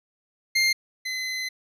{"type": "tone pair in turn", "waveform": "25% pulse", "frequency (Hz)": [2109, 2038], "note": ["C7", "C7"], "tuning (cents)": [13, -46], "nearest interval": "minor second", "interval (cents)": 59, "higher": "first", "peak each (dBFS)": [-15, -24], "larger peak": "first", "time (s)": [[0.55, 0.73], [1.05, 1.49]], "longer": "second", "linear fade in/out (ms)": 10, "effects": ["low-pass 10000 Hz 12 dB/octave"]}